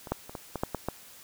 clicks, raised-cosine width 1 ms, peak -27 / -13 / -28 / -22 / -18 / -13 / -16 / -15 dBFS, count 8, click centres 0.072 / 0.12 / 0.295 / 0.352 / 0.557 / 0.635 / 0.747 / 0.886 s, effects white hiss -51 dBFS RMS until 1.23 s

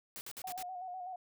white noise bursts, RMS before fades -45 dBFS, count 5, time 0.16-0.626 s, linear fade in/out 0 ms, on 50 ms, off 54 ms
sine tone with vibrato, 733 Hz, F#5, 16 cents flat, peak -40 dBFS, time 0.44-1.16 s, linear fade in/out 5 ms, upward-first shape square, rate 8 Hz, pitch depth 40 cents each way
effects none

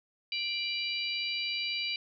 harmonic tone with a mistuned harmonic, 786 Hz, G5, 4 cents sharp, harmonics 3 / 4 / 5 / 6, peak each -35 / -36 / -37 / -38 dBFS, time 0.32-1.96 s, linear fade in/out 2 ms, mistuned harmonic 4, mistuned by -120 cents, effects none

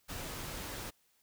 pink noise, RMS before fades -42 dBFS, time 0.08-0.91 s, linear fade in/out 20 ms, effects white hiss -72 dBFS RMS until 1.22 s

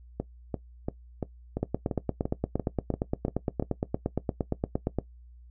two click trains, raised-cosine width 2 ms, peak -13 / -16 dBFS, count 30 / 11, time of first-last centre 1.63-4.986 / 0.2-3.625 s, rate 8.64 / 2.92 Hz, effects noise-tail reverb RT60 0.1 s tail -17 dB re dry + added 60 Hz sine -48 dBFS peak until 5.5 s

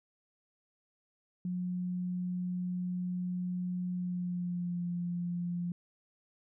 sine tone with pitch glide, 180 to 174.67 Hz, F#3 to F3, -47 to +1 cents, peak -32 dBFS, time 1.45-5.72 s, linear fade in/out 2 ms, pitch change -52 cents, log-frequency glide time 3.94-4.84 s, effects none

